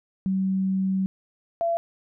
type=tone pair in turn; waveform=sine; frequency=190.6 / 676.1 Hz; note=G3 / E5; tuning=-48 / +44 cents; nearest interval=octave + minor seventh; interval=2192 cents; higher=second; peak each=-21 dBFS; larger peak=neither; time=0.26-1.06 / 1.61-1.77 s; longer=first; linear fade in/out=0 ms; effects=none